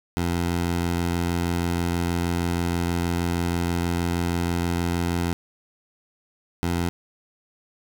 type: tone pair in turn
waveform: 15% pulse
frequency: 86.3 / 86.3 Hz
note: F2 / F2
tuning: -20 / -20 cents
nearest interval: unison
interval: 0 cents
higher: neither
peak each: -16 dBFS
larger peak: neither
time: 0.17-5.33 / 6.63-6.89 s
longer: first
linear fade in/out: 0 ms
effects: none